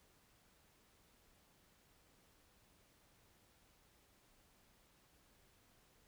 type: silence
effects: pink hiss -71 dBFS RMS until 6.07 s